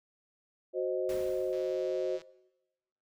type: chord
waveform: sine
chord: C diminished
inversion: second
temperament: equal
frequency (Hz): 370 / 523.3 / 622.3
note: Gb4 / C5 / Eb5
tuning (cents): 0 / 0 / 0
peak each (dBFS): -32 / -33 / -36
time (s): 0.73-2.2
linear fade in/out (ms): 50
type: noise with exponential decay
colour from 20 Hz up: pink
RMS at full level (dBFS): -45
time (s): 1.09-2.24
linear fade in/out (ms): 2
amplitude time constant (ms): 250
type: click train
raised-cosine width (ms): 0.2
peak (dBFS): -36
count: 113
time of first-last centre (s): 1.53-2.217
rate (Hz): 163
effects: noise-tail reverb RT60 1.0 s tail -20 dB re dry